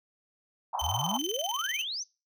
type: band-pass noise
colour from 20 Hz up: pink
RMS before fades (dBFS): -33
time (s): 0.73-1.18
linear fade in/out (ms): 10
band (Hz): 780 to 1000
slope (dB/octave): 48
type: tone with tremolo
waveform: 30% pulse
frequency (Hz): 3075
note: G7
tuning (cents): -34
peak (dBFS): -27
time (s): 0.79-1.84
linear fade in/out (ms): 5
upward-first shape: square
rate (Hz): 20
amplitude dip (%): 80
type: exponential sweep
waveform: sine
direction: up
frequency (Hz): 64.8 to 6420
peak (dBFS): -32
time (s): 0.81-2.04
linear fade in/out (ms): 20
effects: noise-tail reverb RT60 0.3 s tail -24 dB re dry